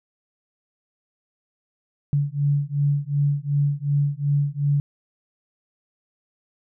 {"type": "beating tone pair", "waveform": "sine", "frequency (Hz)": [142.1, 144.8], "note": ["C#3", "D3"], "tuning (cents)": [43, -24], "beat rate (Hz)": 2.7, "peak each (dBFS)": -22, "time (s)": [2.13, 4.8], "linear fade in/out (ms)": 0, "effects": []}